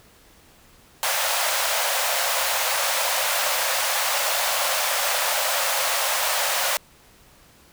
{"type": "high-pass noise", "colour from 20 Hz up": "pink", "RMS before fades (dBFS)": -23, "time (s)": [1.03, 6.77], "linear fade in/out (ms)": 0, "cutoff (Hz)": 520, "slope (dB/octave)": 96, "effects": ["pink hiss -53 dBFS RMS until 7.72 s"]}